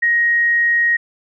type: tone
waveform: sine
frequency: 1880 Hz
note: A#6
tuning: 14 cents sharp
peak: -12 dBFS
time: 0.02-0.97 s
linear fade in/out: 10 ms
effects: none